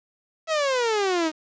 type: exponential sweep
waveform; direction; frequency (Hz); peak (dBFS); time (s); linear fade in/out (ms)
sawtooth; down; 659.3 to 305.5; -17; 0.47-1.32; 50
effects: resampled to 16000 Hz + 8-bit